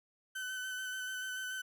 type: tone with vibrato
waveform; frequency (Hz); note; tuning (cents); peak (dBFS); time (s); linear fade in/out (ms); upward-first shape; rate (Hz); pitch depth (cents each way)
35% pulse; 1517; F#6; +43; -36; 0.35-1.62; 10; square; 6.9; 17
effects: none